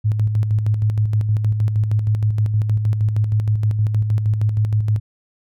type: tone with tremolo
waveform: sine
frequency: 106.8 Hz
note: G#2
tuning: 49 cents sharp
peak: -13 dBFS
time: 0.04-5 s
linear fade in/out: 20 ms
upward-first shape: square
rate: 6.4 Hz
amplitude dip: 45%
effects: none